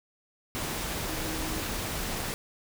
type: tone in noise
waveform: sine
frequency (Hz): 315.5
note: D#4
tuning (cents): +24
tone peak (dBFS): -38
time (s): 1.09-1.62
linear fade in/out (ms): 0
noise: pink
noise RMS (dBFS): -33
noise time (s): 0.55-2.34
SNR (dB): -8
effects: none